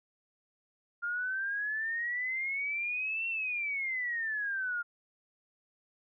sine exponential two-way sweep, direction up then down, 1400 to 2728 to 1400 Hz, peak -31 dBFS, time 1.02-4.83 s, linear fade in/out 20 ms, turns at 3.28 s, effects none

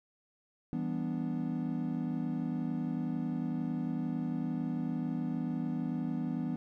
triangle chord, E minor seventh, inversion none, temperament equal, 164.81 / 196 / 246.9 / 293.7 Hz, E3 / G3 / B3 / D4, 0 / 0 / 0 / 0 cents, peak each -35 / -38 / -33 / -38 dBFS, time 0.73-6.56 s, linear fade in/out 0 ms, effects none

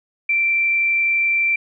sine tone with frequency modulation, 2349 Hz, D7, in tune, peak -15 dBFS, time 0.29-1.56 s, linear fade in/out 5 ms, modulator 31.9 Hz, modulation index 0.44, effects none

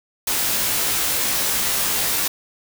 white noise with comb filter, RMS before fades -21 dBFS, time 0.27-2.28 s, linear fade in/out 5 ms, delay 16 ms, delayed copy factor -0.9, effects none

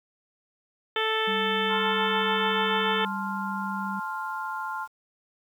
harmonic tone, 440 Hz, A4, in tune, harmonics 1 / 2 / 3 / 4 / 5 / 6 / 7 / 8, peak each -29 / -32 / -31 / -31 / -35 / -37 / -32 / -34 dBFS, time 0.96-3.05 s, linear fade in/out 2 ms
sine tone, 196 Hz, G3, in tune, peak -32 dBFS, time 1.27-4 s, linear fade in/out 10 ms
sine chord, F major, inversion first, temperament just, 873.1 / 1047.7 / 1396.9 Hz, A5 / C6 / F6, -14 / +2 / 0 cents, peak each -34 dBFS, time 1.68-4.88 s, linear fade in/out 50 ms
effects 9-bit

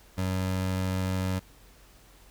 25% pulse tone, 93.5 Hz, F#2, 19 cents sharp, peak -23 dBFS, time 0.17-1.4 s, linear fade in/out 20 ms, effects added 46 Hz sine -56 dBFS peak until 2.3 s + pink hiss -57 dBFS RMS until 2.3 s

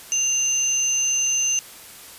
sine tone pair together, 2794 / 6168 Hz, F7 / G8, 0 / -29 cents, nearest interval octave + major second, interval 1371 cents, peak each -27 / -19 dBFS, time 0.12-1.59 s, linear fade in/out 0 ms, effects white hiss -42 dBFS RMS until 2.18 s + resampled to 32000 Hz

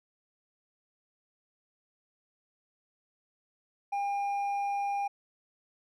sine tone with hard clipping, 804 Hz, G5, 44 cents sharp, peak -30 dBFS, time 3.92-5.08 s, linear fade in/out 10 ms, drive 4 dB, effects none

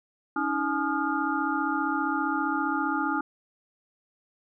sine tone cluster, 282.7 / 317.8 / 847 / 1224 / 1410 Hz, C#4 / D#4 / G#5 / D#6 / F6, +34 / +37 / +34 / -29 / +16 cents, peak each -31 dBFS, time 0.36-3.21 s, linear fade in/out 5 ms, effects none

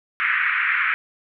white band-pass noise, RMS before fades -21 dBFS, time 0.2-0.94 s, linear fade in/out 0 ms, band 1300 to 2300 Hz, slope 48 dB/octave, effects none

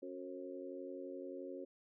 harmonic tone with a mistuned harmonic, 91.6 Hz, F#2, 17 cents flat, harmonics 3 / 4 / 5 / 6, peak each -49 / -48 / -53 / -49 dBFS, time 0.02-1.65 s, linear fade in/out 10 ms, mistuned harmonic 6, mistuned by -32 cents, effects none

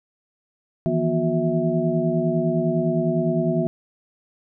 sine tone cluster, 159.1 / 169 / 241.4 / 362.6 / 654 Hz, D#3 / E3 / B3 / F#4 / E5, +39 / +43 / -39 / -35 / -14 cents, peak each -25 dBFS, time 0.86-3.67 s, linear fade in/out 0 ms, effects none

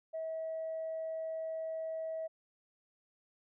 sine tone, 644 Hz, E5, 41 cents flat, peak -35 dBFS, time 0.13-2.28 s, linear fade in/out 20 ms, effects tanh soft clip ceiling -32 dBFS

